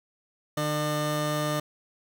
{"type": "tone pair together", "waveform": "25% pulse", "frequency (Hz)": [150.3, 601.6], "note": ["D3", "D5"], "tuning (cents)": [40, 42], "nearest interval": "2 octaves", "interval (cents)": 2402, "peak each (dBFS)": -25, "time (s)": [0.57, 1.6], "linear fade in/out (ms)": 5, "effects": []}